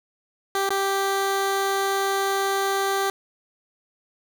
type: tone with dropouts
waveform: 15% pulse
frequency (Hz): 391.8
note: G4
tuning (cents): -1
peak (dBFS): -15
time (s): 0.55-3.1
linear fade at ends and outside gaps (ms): 1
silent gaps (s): 0.691-0.705
effects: none